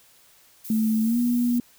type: noise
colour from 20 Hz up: violet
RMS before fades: -38 dBFS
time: 0.64-1.59 s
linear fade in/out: 10 ms
type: tone with pitch glide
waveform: sine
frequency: 220 to 241.3 Hz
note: A3 to B3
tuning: 0 to -40 cents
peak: -19 dBFS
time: 0.7-1.6 s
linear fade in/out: 2 ms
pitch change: +160 cents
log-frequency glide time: 1.03-1.18 s
effects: white hiss -56 dBFS RMS until 1.78 s